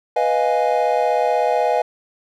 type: chord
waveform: triangle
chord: F half-diminished seventh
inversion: second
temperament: equal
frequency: 493.9 / 622.3 / 698.5 / 830.6 Hz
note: Cb5 / Eb5 / F5 / Ab5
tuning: 0 / 0 / 0 / 0 cents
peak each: -19 dBFS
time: 0.16-1.82 s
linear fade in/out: 5 ms
effects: none